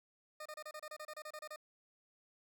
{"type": "tone bursts", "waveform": "20% pulse", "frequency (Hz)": 611, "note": "D#5", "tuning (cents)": -32, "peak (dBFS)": -40, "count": 14, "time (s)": [0.4, 1.561], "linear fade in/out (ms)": 5, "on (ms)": 56, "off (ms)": 29, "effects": []}